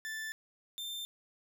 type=tone pair in turn; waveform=40% pulse; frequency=1760 / 3582 Hz; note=A6 / A7; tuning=0 / +30 cents; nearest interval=octave; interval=1230 cents; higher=second; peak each=-37 / -37 dBFS; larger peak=neither; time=0.05-0.32 / 0.78-1.05 s; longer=neither; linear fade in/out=0 ms; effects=none